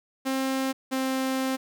sawtooth tone pair in turn, 265.6 / 263.3 Hz, C4 / C4, +26 / +11 cents, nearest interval unison, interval 15 cents, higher first, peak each -21 dBFS, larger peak neither, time 0.25-0.73 / 0.91-1.57 s, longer second, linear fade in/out 20 ms, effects none

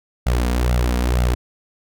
sawtooth tone with flanger, 60.9 Hz, B1, 24 cents flat, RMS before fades -18 dBFS, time 0.26-1.35 s, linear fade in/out 10 ms, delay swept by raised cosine 1.4 to 4.3 ms, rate 2.1 Hz, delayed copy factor +0.65, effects none

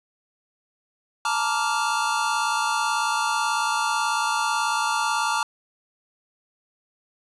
square chord, Bb major seventh, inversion third, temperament just, 874.1 / 932.3 / 1165.4 / 1398.5 Hz, A5 / Bb5 / D6 / F6, -12 / 0 / -14 / +2 cents, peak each -28 dBFS, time 1.25-5.43 s, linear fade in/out 2 ms, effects resampled to 24000 Hz + 9-bit

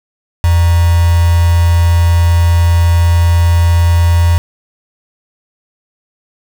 sine tone with quantisation, 85.3 Hz, F2, 40 cents flat, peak -6 dBFS, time 0.44-4.38 s, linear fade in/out 0 ms, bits 3, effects none

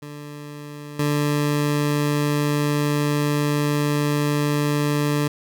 20% pulse tone with level steps, 146.83 Hz, D3, in tune, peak -29 / -14 dBFS, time 0.02-5.28 s, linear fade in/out 5 ms, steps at 0.99 s, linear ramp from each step 5 ms, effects none

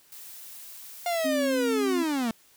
blue noise, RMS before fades -44 dBFS, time 0.12-1.27 s, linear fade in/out 2 ms
45% pulse linear sweep, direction down, 709 to 218.3 Hz, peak -25 dBFS, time 1.06-2.31 s, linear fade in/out 2 ms
sine tone with vibrato, 266.1 Hz, C4, 29 cents sharp, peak -26 dBFS, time 1.24-2.04 s, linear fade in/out 20 ms, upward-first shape sine, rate 3.8 Hz, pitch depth 15 cents each way
effects white hiss -59 dBFS RMS until 2.56 s

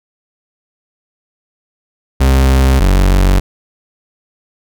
40% pulse tone pair in turn, 66.2 / 47.03 Hz, C2 / F#1, +21 / +29 cents, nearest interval tritone, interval 592 cents, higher first, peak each -6 dBFS, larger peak neither, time 2.2-2.8 / 2.8-3.4 s, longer neither, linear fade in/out 10 ms, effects none

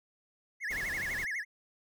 triangle tone with vibrato, 1911 Hz, A#6, 43 cents sharp, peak -31 dBFS, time 0.6-1.45 s, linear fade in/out 50 ms, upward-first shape sine, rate 12 Hz, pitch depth 240 cents each way
pink noise, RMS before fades -44 dBFS, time 0.7-1.25 s, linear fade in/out 10 ms
effects none

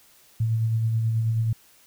sine tone with tremolo, 112.6 Hz, A2, 40 cents sharp, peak -19 dBFS, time 0.4-1.53 s, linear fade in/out 5 ms, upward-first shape sine, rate 9.3 Hz, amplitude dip 30%, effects white hiss -56 dBFS RMS until 1.86 s

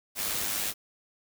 white noise with amplitude modulation, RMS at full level -29 dBFS, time 0.15-0.74 s, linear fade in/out 50 ms, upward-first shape sine, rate 103 Hz, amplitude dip 40%, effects none

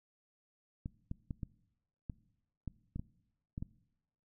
clicks, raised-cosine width 5 ms, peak -27 dBFS, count 10, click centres 0.859 / 1.114 / 1.308 / 1.432 / 2.098 / 2.677 / 2.96 / 2.995 / 3.579 / 3.625 s, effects noise-tail reverb RT60 0.9 s tail -21 dB re dry

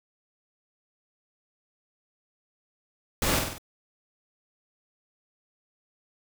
pink noise with echo, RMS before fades -26 dBFS, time 3.22-3.39 s, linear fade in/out 2 ms, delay 48 ms, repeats 4, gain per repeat -4 dB, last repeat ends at 3.582 s, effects none

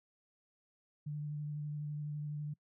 sine tone with vibrato, 148.6 Hz, D3, 21 cents sharp, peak -37 dBFS, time 1.06-2.54 s, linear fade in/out 10 ms, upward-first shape triangle, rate 12 Hz, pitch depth 18 cents each way, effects noise-tail reverb RT60 0.1 s tail -24 dB re dry

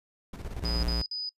brown noise with tremolo, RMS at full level -35 dBFS, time 0.33-0.93 s, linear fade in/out 5 ms, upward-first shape square, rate 17 Hz, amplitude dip 60%
square tone, 58.7 Hz, A#1, 13 cents sharp, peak -28 dBFS, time 0.63-1.02 s, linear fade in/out 5 ms
sine tone bursts, 4978 Hz, D#8, in tune, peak -31 dBFS, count 3, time 0.65-1.292 s, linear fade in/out 2 ms, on 180 ms, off 51 ms
effects noise-tail reverb RT60 0.1 s tail -26 dB re dry + resampled to 32000 Hz

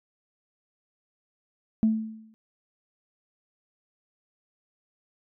sine tone with exponential decay, 220 Hz, A3, in tune, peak -15 dBFS, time 1.83-2.34 s, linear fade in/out 0 ms, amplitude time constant 110 ms, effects tanh soft clip ceiling -13 dBFS

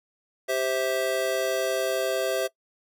square chord, C major, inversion second, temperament just, 392.4 / 523.3 / 654.1 Hz, G4 / C5 / E5, +2 / 0 / -14 cents, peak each -31 / -29 / -28 dBFS, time 0.48-2.48 s, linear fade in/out 20 ms, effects noise-tail reverb RT60 0.1 s tail -20 dB re dry

